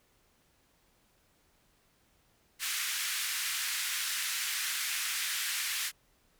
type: band-pass noise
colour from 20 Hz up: pink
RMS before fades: -34 dBFS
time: 2.59-5.92 s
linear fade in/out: 50 ms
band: 1600 to 15000 Hz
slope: 24 dB/octave
effects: pink hiss -69 dBFS RMS until 6.39 s